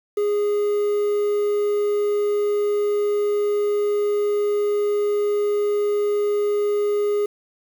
triangle tone with quantisation, 412.9 Hz, G#4, 10 cents flat, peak -16 dBFS, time 0.17-7.26 s, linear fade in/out 5 ms, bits 7, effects none

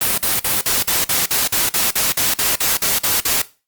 white noise bursts, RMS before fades -17 dBFS, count 16, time 0.01-3.42 s, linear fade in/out 5 ms, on 170 ms, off 46 ms, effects noise-tail reverb RT60 0.3 s tail -17 dB re dry + Opus 32 kbps

